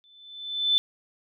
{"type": "tone with exponential growth", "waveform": "sine", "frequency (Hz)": 3520, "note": "A7", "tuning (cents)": 0, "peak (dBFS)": -16, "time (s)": [0.04, 0.78], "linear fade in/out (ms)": 0, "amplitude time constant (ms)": 160, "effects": []}